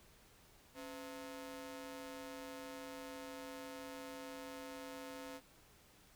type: ring-modulated tone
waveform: sawtooth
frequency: 392 Hz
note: G4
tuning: in tune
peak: -40 dBFS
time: 0.74-5.41 s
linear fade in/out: 50 ms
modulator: 117 Hz
effects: pink hiss -65 dBFS RMS until 6.15 s